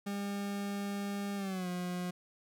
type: tone with pitch glide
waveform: 40% pulse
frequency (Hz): 201 to 179.07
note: G3 to F3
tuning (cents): +44 to +44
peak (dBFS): -34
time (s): 0.06-2.11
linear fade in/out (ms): 10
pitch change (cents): -200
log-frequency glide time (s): 1.36-1.68
effects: none